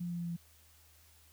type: tone with pitch steps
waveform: sine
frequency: 174.9 / 173.89 / 172.89 / 171.9 / 170.91 / 169.92 Hz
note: F3 / F3 / F3 / F3 / F3 / F3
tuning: +3 / -7 / -17 / -27 / -37 / -47 cents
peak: -35 dBFS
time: 0-0.366 s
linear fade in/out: 10 ms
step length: 61 ms
effects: added 79 Hz sine -64 dBFS peak until 1.32 s + white hiss -64 dBFS RMS until 1.32 s